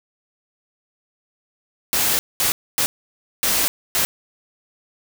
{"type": "noise bursts at uneven times", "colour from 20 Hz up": "white", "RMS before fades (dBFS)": -19, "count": 5, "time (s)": [[1.93, 2.19], [2.4, 2.52], [2.78, 2.86], [3.43, 3.68], [3.95, 4.05]], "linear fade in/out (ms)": 0, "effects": []}